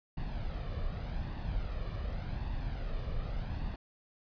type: noise with flanger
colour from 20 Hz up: brown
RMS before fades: -36 dBFS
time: 0.17-3.76 s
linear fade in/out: 5 ms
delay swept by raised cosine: 1.1 to 1.72 ms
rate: 0.86 Hz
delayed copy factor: +0.5
effects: resampled to 11025 Hz